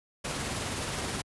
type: noise with tremolo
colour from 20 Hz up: pink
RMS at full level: -32 dBFS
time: 0.24-1.22 s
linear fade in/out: 10 ms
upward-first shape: sine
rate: 19 Hz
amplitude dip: 25%
effects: high-pass 60 Hz 12 dB/octave + resampled to 24000 Hz